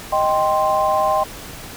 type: chord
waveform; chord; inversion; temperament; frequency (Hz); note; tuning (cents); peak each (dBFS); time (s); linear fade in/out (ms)
sine; C minor; first; equal; 622.3 / 784 / 1046.5; Eb5 / G5 / C6; 0 / 0 / 0; -19; 0.12-1.24; 10
effects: pink hiss -35 dBFS RMS until 1.76 s